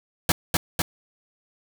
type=noise with echo; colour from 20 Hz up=pink; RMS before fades=-19 dBFS; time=0.29-0.32 s; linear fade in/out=2 ms; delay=250 ms; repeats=2; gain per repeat=-2 dB; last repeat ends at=0.82 s; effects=none